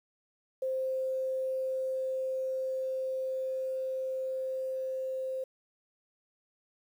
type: tone with level ramp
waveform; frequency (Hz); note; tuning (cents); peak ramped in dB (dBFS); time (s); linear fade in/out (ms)
sine; 523.3; C5; 0; -29 to -32; 0.62-5.44; 5
effects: 10-bit